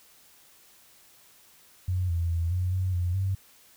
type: tone with pitch steps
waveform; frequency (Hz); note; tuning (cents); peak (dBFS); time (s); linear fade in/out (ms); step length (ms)
sine; 91.3 / 84.6 / 84 / 90.8 / 93 / 88.4 / 96; F#2 / E2 / E2 / F#2 / F#2 / F2 / G2; -23 / +45 / +33 / -32 / +9 / +22 / -36; -24; 1.88-3.35; 5; 210
effects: white hiss -57 dBFS RMS until 3.76 s